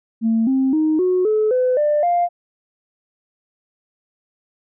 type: tone with pitch steps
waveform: sine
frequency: 225.4 / 265 / 311.5 / 366.2 / 430.4 / 506 / 594.8 / 699.3 Hz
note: A3 / C4 / D#4 / F#4 / A4 / B4 / D5 / F5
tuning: +42 / +22 / +2 / -18 / -38 / +42 / +22 / +2 cents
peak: -13 dBFS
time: 0.21-2.29 s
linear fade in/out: 50 ms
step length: 260 ms
effects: tanh soft clip ceiling -10 dBFS